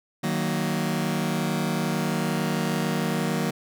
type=chord; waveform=sawtooth; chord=D# minor; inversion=none; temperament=just; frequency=155.56 / 186.68 / 233.3 Hz; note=D#3 / F#3 / A#3; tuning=0 / +16 / +2 cents; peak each=-24 dBFS; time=0.23-3.51 s; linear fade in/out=10 ms; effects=none